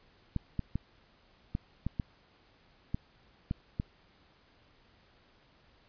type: clicks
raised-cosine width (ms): 5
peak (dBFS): -19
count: 9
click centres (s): 0.363 / 0.593 / 0.756 / 1.551 / 1.866 / 1.998 / 2.945 / 3.511 / 3.799
effects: pink hiss -64 dBFS RMS until 5.88 s + resampled to 11025 Hz

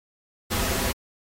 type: noise with comb filter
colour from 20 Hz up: pink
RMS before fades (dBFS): -26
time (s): 0.5-0.93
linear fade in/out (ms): 20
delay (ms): 6.7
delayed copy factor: -0.7
effects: AAC 48 kbps

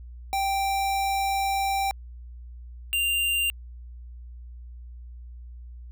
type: tone pair in turn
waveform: square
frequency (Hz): 784 / 2786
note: G5 / F7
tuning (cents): 0 / -5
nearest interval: octave + minor seventh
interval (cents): 2195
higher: second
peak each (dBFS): -24 / -23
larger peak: second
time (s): 0.33-1.91 / 2.93-3.5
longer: first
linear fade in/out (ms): 0
effects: added 60 Hz sine -39 dBFS peak until 5.91 s

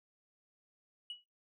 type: tone with exponential decay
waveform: sine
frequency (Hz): 2928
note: F#7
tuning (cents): -19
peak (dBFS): -36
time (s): 1.1-1.24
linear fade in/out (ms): 2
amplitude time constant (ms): 29
effects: noise-tail reverb RT60 0.2 s tail -19 dB re dry + tanh soft clip ceiling -37 dBFS

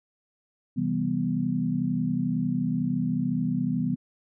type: chord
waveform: sine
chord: C major seventh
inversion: none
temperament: equal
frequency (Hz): 130.81 / 164.81 / 196 / 246.9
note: C3 / E3 / G3 / B3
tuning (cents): 0 / 0 / 0 / 0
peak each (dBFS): -33 / -29 / -30 / -27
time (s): 0.76-3.96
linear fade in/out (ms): 20
effects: none

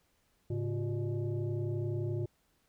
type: tone with frequency modulation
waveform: sine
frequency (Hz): 107.7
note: A2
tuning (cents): -37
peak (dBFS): -31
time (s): 0.5-2.26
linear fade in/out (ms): 5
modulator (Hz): 247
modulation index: 1.1
effects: pink hiss -73 dBFS RMS until 2.68 s

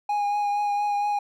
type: tone with vibrato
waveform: triangle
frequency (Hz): 822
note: G#5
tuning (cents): -18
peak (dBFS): -20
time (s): 0.09-1.19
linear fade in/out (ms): 5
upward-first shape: triangle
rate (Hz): 4.3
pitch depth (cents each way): 20
effects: none

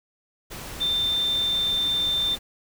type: tone in noise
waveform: sine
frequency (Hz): 3577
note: A7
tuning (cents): +28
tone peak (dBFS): -21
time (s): 0.8-2.36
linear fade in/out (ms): 20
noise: pink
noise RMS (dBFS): -37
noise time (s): 0.5-2.39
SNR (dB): +13
effects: none

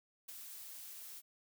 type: noise with ADSR envelope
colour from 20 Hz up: blue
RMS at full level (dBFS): -45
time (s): 0.28-1.22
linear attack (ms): 12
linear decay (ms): 13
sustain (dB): -5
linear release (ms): 39
effects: none

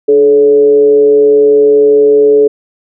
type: tone with frequency modulation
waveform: sine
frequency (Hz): 429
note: A4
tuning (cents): -44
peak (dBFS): -3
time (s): 0.08-2.48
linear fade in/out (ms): 10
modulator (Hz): 135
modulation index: 0.36
effects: none

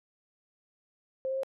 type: tone with pitch steps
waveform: sine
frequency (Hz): 527 / 531.6 / 536.2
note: C5 / C5 / C5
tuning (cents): +12 / +27 / +42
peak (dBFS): -29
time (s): 1.25-1.433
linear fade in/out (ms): 0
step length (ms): 61
effects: none

